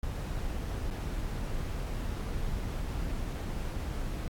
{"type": "noise with dropouts", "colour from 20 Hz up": "brown", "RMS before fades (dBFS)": -34, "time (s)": [0.03, 4.28], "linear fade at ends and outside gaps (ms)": 2, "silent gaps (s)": [0.904, 0.908], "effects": ["AAC 64 kbps"]}